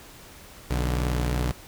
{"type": "tone pair together", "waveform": "sawtooth", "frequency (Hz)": [61.2, 145.56], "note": ["B1", "D3"], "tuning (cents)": [-15, -15], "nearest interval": "octave + minor third", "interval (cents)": 1500, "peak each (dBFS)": [-20, -27], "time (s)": [0.7, 1.52], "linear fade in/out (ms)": 10, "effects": ["pink hiss -47 dBFS RMS until 1.67 s"]}